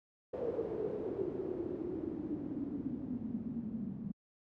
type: noise with low-pass filter sweep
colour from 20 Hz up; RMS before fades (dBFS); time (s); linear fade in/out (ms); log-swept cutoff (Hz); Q
white; -39; 0.33-4.12; 10; 480 to 200; 7.4
effects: high-pass 60 Hz 12 dB/octave